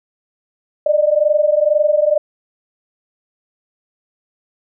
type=tone pair together; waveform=sine; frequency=590 / 612.1 Hz; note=D5 / D#5; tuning=+8 / -28 cents; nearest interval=minor second; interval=64 cents; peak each=-14 dBFS; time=0.86-2.18 s; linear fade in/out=5 ms; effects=none